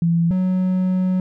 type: tone pair in turn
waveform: sine / triangle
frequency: 168.2 / 184.94 Hz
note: E3 / F#3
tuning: +35 / -1 cents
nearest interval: major second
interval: 164 cents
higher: second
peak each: -14 dBFS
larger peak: neither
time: 0.02-0.31 / 0.31-1.2 s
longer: second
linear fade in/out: 2 ms
effects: none